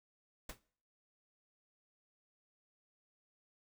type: noise with exponential decay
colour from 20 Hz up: pink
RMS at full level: -41 dBFS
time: 0.49-0.6 s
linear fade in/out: 5 ms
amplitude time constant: 22 ms
effects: noise-tail reverb RT60 0.5 s tail -20 dB re dry